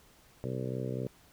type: harmonic tone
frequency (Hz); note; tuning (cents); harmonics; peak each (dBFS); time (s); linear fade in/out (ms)
64; C2; -38; 2 / 3 / 4 / 5 / 6 / 7 / 8 / 9; -36 / -41 / -42 / -45 / -42 / -41 / -44 / -46; 0.44-1.07; 0
effects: pink hiss -61 dBFS RMS until 1.32 s